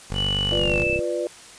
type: tone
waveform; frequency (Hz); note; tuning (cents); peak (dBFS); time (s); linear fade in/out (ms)
15% pulse; 48.7; G1; -11; -19; 0.1-0.84; 10
type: tone with pitch glide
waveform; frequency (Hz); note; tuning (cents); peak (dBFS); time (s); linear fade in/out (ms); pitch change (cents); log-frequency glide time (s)
sine; 2960 to 2637; F#7 to E7; 0 to 0; -22; 0.14-1; 50; -200; 0.56-0.78
type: chord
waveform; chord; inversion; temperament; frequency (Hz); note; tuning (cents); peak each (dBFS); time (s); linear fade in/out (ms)
sine; B diminished; second; equal with one note detuned; 349.2 / 493.9 / 591.1; F4 / B4 / D5; 0 / 0 / +11; -27; 0.52-1.27; 0
type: click train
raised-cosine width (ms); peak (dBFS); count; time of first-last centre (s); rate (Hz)
5; -19; 14; 0.59-0.991; 32.4
effects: white hiss -44 dBFS RMS until 1.58 s + resampled to 22050 Hz